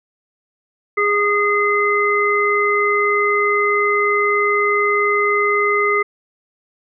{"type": "harmonic tone", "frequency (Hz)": 411.6, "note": "G#4", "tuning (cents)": -16, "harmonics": [1, 3, 5], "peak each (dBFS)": [-18, -18, -18], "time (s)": [0.97, 6.03], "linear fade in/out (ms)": 10, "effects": []}